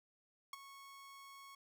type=tone with ADSR envelope; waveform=sawtooth; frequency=1102 Hz; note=C#6; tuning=11 cents flat; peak=-37 dBFS; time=0.53-1.55 s; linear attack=3 ms; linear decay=17 ms; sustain=-13 dB; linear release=4 ms; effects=none